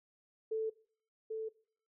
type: tone with echo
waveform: sine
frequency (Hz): 441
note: A4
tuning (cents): +4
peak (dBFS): -32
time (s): 0.51-0.7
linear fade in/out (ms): 10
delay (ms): 790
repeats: 1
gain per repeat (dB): -4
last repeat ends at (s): 1.49
effects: noise-tail reverb RT60 0.5 s tail -21 dB re dry